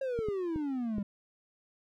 triangle exponential sweep, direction down, 549 to 196.6 Hz, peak -29 dBFS, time 0.01-1.03 s, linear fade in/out 5 ms
clicks, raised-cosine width 3 ms, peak -24 dBFS, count 4, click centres 0.19 / 0.286 / 0.56 / 0.983 s
effects none

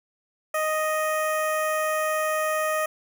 15% pulse tone with notch filter, 622.3 Hz, D#5, in tune, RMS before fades -25 dBFS, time 0.54-2.86 s, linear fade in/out 5 ms, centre 4200 Hz, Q 0.54, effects none

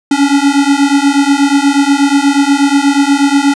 square beating tone pair, 277.2 / 285.5 Hz, C#4 / D4, 0 / -49 cents, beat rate 8.3 Hz, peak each -11 dBFS, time 0.11-3.54 s, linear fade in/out 5 ms, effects resampled to 22050 Hz

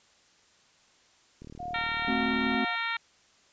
click train, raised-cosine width 3 ms, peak -32 dBFS, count 44, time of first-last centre 1.42-2.546 s, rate 38.2 Hz
sine tone with tremolo, 715 Hz, F5, 41 cents sharp, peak -33 dBFS, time 1.59-2.76 s, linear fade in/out 10 ms, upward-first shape sine, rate 2.2 Hz, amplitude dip 75%
harmonic tone, 459.8 Hz, A#4, 24 cents flat, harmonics 2 / 3 / 4 / 5 / 6 / 7 / 8 / 9, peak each -38 / -34 / -34 / -34 / -43 / -42 / -40 / -47 dBFS, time 1.74-2.97 s, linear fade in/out 5 ms
triangle chord, F# diminished, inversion first, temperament equal, 220 / 261.6 / 370 Hz, A3 / C4 / F#4, 0 / 0 / 0 cents, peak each -29 / -28 / -34 dBFS, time 2.08-2.65 s, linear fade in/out 2 ms
effects white hiss -62 dBFS RMS until 3.52 s + resampled to 16000 Hz

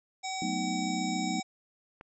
harmonic tone, 760 Hz, F#5, 46 cents sharp, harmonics 1 / 3 / 5 / 7 / 9 / 10, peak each -35 / -40 / -42 / -43 / -45 / -45 dBFS, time 0.23-1.43 s, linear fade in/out 20 ms
sine chord, B dominant seventh, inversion second, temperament equal, 185 / 220 / 246.9 / 311.1 Hz, F#3 / A3 / B3 / D#4, 0 / 0 / 0 / 0 cents, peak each -35 / -37 / -36 / -36 dBFS, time 0.42-1.4 s, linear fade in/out 2 ms
click, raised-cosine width 0.5 ms, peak -31 dBFS, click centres 2.011 s
effects none

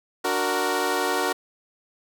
15% pulse chord, D augmented, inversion none, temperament equal, 293.7 / 370 / 466.2 Hz, D4 / F#4 / A#4, 0 / 0 / 0 cents, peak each -23 / -19 / -20 dBFS, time 0.24-1.33 s, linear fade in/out 10 ms, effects none

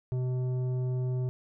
triangle tone with tanh clipping, 126.9 Hz, B2, 47 cents sharp, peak -29 dBFS, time 0.12-1.29 s, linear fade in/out 0 ms, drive 14 dB, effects none

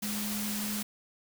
sine tone in noise, 208.8 Hz, G#3, 10 cents sharp, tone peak -34 dBFS, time 0.02-0.83 s, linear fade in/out 10 ms, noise white, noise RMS -36 dBFS, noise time 0.02-0.83 s, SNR -1 dB, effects none

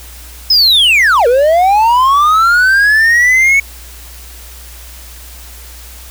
triangle linear two-way sweep, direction down then up, 5200 to 461.5 to 2229 Hz, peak -4 dBFS, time 0.5-3.6 s, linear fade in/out 5 ms, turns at 1.27 s, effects added 60 Hz sine -32 dBFS peak until 6.1 s + white hiss -35 dBFS RMS until 6.1 s

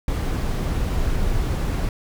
brown noise, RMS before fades -22 dBFS, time 0.08-1.89 s, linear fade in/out 2 ms, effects none

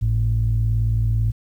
sine tone pair together, 51.88 / 110 Hz, G#1 / A2, -1 / 0 cents, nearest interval octave + minor second, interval 1301 cents, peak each -20 / -17 dBFS, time 0.01-1.32 s, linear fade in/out 20 ms, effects tanh soft clip ceiling -11 dBFS + 9-bit

